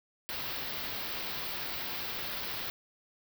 white band-stop noise, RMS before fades -37 dBFS, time 0.29-2.7 s, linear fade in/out 0 ms, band 5100 to 15000 Hz, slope 48 dB/octave, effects none

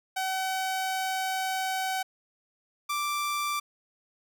sawtooth tone pair in turn, 758 / 1174.5 Hz, F#5 / D6, +42 / 0 cents, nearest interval minor sixth, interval 758 cents, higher second, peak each -24 dBFS, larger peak neither, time 0.16-2.03 / 2.89-3.6 s, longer first, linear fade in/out 10 ms, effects none

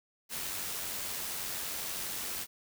white noise with amplitude modulation, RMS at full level -36 dBFS, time 0.29-2.47 s, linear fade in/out 50 ms, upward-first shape sine, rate 92.4 Hz, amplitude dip 30%, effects none

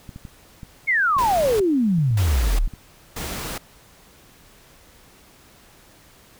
clicks, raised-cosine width 5 ms, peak -24 dBFS, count 11, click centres 0.092 / 0.161 / 0.252 / 0.632 / 1.167 / 1.458 / 1.603 / 1.985 / 2.11 / 2.676 / 2.737 s
sine exponential sweep, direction down, 2238 to 31.29 Hz, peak -16 dBFS, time 0.87-2.68 s, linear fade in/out 20 ms
pink noise bursts, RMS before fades -30 dBFS, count 3, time 1.18-3.58 s, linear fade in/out 5 ms, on 420 ms, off 570 ms
effects pink hiss -51 dBFS RMS until 6.39 s

